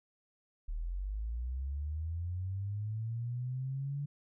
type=linear sweep; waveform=sine; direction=up; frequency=36.71 to 144.6 Hz; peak=-34 dBFS; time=0.68-4.06 s; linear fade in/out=10 ms; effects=none